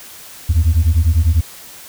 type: beating tone pair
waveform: sine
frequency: 76 / 86 Hz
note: D#2 / F2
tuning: -40 / -26 cents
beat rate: 10 Hz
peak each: -11 dBFS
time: 0.49-1.41 s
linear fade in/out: 10 ms
effects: tanh soft clip ceiling -7 dBFS + white hiss -37 dBFS RMS until 1.88 s